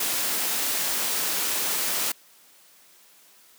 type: noise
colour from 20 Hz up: white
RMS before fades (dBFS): -26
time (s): 0-2.12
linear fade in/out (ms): 5
effects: white hiss -55 dBFS RMS until 3.58 s + high-pass 200 Hz 12 dB/octave